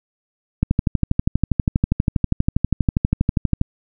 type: click train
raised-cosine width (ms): 5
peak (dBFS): -3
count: 38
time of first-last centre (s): 0.63-3.614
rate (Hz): 12.4
effects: none